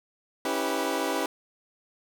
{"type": "chord", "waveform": "20% pulse", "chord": "C# half-diminished seventh", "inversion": "none", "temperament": "equal with one note detuned", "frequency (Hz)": [277.2, 324.7, 392, 493.9], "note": ["C#4", "E4", "G4", "B4"], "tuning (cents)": [0, -26, 0, 0], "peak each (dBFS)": -27, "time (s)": [0.45, 1.26], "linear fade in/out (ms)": 2, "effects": []}